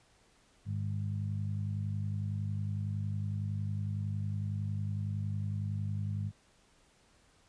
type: harmonic tone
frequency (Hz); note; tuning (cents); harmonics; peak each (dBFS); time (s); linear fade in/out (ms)
50.9; G#1; -34; 2 / 3 / 4; -33 / -40 / -43; 0.65-6.32; 50
effects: pink hiss -66 dBFS RMS until 7.48 s + resampled to 22050 Hz